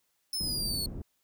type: exponential sweep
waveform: sawtooth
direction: down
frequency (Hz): 5290 to 4342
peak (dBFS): -28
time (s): 0.33-0.86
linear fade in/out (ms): 2
type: low-pass noise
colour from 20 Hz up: pink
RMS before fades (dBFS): -38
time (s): 0.4-1.02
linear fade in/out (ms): 5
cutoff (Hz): 310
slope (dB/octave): 12
effects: white hiss -75 dBFS RMS until 1.23 s